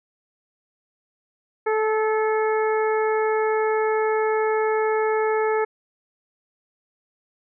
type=harmonic tone with a mistuned harmonic; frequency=435.6 Hz; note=A4; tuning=17 cents flat; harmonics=1 / 2 / 3 / 4 / 5; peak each=-20 / -26 / -30 / -32 / -34 dBFS; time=1.66-5.65 s; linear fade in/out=10 ms; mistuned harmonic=4; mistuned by=-16 cents; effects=none